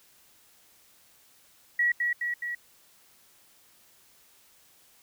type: tone with echo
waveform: sine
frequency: 1923 Hz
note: B6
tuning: 47 cents flat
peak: -21 dBFS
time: 1.79-1.92 s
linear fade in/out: 5 ms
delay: 210 ms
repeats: 3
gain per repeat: -3 dB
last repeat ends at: 2.55 s
effects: white hiss -60 dBFS RMS until 5.02 s